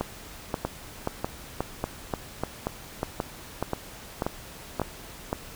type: two click trains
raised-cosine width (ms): 1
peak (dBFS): -12 / -12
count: 11 / 8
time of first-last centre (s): 0.01-5.329 / 0.65-4.817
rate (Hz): 1.88 / 1.68
effects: pink hiss -44 dBFS RMS until 5.55 s